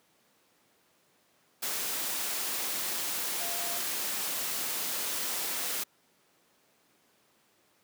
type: tone in noise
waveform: sine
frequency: 692 Hz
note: F5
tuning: 16 cents flat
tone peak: -41 dBFS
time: 3.4-3.78 s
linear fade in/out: 10 ms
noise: white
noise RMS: -33 dBFS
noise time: 1.62-5.84 s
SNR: -11 dB
effects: pink hiss -67 dBFS RMS until 7.83 s + high-pass 200 Hz 12 dB/octave